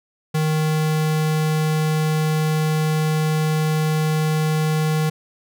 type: tone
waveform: square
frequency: 155.56 Hz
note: D#3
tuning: in tune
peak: -18 dBFS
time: 0.34-5.1 s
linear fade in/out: 10 ms
effects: none

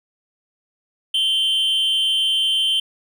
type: tone with amplitude modulation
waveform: triangle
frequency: 3104 Hz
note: G7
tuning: 18 cents flat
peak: -12 dBFS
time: 1.14-2.8 s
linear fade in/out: 5 ms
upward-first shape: sine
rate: 274 Hz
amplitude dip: 60%
effects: none

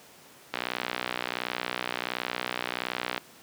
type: click train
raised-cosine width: 0.3 ms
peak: -12 dBFS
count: 163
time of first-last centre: 0.54-3.178 s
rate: 61.4 Hz
effects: pink hiss -52 dBFS RMS until 3.42 s + high-pass 200 Hz 12 dB/octave

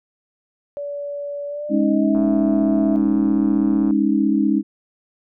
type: tone with pitch glide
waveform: sine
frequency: 574 to 655.6 Hz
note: D5 to E5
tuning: -40 to -10 cents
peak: -25 dBFS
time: 0.77-2.96 s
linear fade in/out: 0 ms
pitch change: +230 cents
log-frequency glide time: 1.47-2.23 s
type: chord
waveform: sine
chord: Ab suspended fourth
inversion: none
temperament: equal with one note detuned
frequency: 207.7 / 277.2 / 312.9 Hz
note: Ab3 / Db4 / Eb4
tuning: 0 / 0 / +10 cents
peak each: -19 dBFS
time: 1.69-4.63 s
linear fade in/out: 50 ms
type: click train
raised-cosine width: 1 ms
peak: -22 dBFS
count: 205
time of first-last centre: 2.15-3.909 s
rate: 116 Hz
effects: none

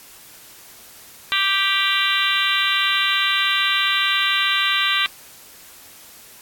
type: harmonic tone with a mistuned harmonic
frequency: 392 Hz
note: G4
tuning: in tune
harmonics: 3 / 4 / 5 / 6 / 7 / 8 / 9 / 10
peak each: -25 / -25 / -25 / -25 / -25 / -25 / -25 / -25 dBFS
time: 1.32-5.06 s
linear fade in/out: 0 ms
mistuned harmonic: 7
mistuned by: +22 cents
effects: white hiss -44 dBFS RMS until 6.41 s + AAC 64 kbps

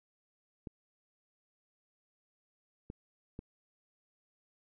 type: clicks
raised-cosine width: 3 ms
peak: -29 dBFS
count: 3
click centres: 0.672 / 2.901 / 3.391 s
effects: none

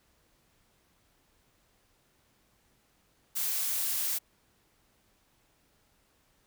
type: noise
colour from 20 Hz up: blue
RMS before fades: -31 dBFS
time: 3.35-4.19 s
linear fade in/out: 20 ms
effects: pink hiss -69 dBFS RMS until 6.46 s

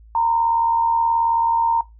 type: tone pair together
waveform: sine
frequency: 923 / 1001.7 Hz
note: A#5 / B5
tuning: -17 / +24 cents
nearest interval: minor second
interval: 141 cents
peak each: -16 / -28 dBFS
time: 0.15-1.81 s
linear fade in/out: 2 ms
effects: noise-tail reverb RT60 0.2 s tail -19 dB re dry + added 55 Hz sine -43 dBFS peak until 1.99 s

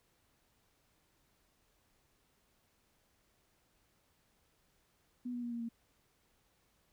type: tone with pitch steps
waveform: sine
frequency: 246.3 / 242.5 / 238.7 / 235 / 231.4 Hz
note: B3 / B3 / A#3 / A#3 / A#3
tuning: -5 / -31 / +41 / +14 / -13 cents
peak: -37 dBFS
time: 5.25-5.69 s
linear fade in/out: 10 ms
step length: 88 ms
effects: pink hiss -74 dBFS RMS until 6.92 s

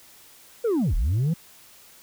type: linear two-way sweep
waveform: sine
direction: down then up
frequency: 493.9 to 31.73 to 174.6 Hz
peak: -17 dBFS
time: 0.64-1.34 s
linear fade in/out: 10 ms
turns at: 0.95 s
effects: tanh soft clip ceiling -19 dBFS + white hiss -51 dBFS RMS until 2.02 s

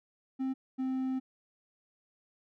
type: tone pair in turn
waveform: triangle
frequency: 263.6 / 261 Hz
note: C4 / C4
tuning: +13 / -4 cents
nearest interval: unison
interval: 17 cents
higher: first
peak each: -28 dBFS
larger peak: neither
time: 0.39-0.54 / 0.78-1.2 s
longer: second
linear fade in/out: 20 ms
effects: none

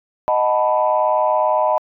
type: chord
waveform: sine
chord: B dominant seventh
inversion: first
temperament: equal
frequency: 622.3 / 740 / 880 / 987.8 Hz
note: D#5 / F#5 / A5 / B5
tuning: 0 / 0 / 0 / 0 cents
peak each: -17 / -22 / -20 / -19 dBFS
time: 0.28-1.78 s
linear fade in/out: 0 ms
effects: tanh soft clip ceiling -4 dBFS

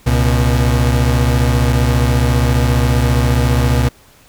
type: tone pair together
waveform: 35% pulse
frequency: 67.8 / 120.81 Hz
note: C#2 / B2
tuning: -38 / -38 cents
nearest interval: minor seventh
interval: 1000 cents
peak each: -12 dBFS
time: 0.06-3.89 s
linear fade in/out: 10 ms
effects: pink hiss -47 dBFS RMS until 4.28 s

